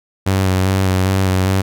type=tone with vibrato; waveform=sawtooth; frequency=94.6 Hz; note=F#2; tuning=39 cents sharp; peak=-9 dBFS; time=0.26-1.62 s; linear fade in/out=10 ms; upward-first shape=square; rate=2.5 Hz; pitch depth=22 cents each way; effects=none